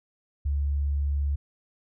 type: tone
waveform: sine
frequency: 71.2 Hz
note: C#2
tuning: 47 cents sharp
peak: -23 dBFS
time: 0.45-1.36 s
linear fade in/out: 10 ms
effects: none